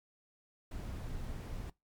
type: noise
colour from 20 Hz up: brown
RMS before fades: -41 dBFS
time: 0.71-1.7 s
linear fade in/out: 5 ms
effects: noise-tail reverb RT60 0.2 s tail -22 dB re dry + MP3 96 kbps